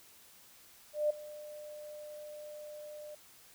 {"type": "tone with ADSR envelope", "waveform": "sine", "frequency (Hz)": 599, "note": "D5", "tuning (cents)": 34, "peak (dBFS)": -25, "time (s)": [0.93, 3.15], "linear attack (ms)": 170, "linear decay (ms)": 9, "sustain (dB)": -19, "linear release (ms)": 5, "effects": ["white hiss -59 dBFS RMS until 3.54 s"]}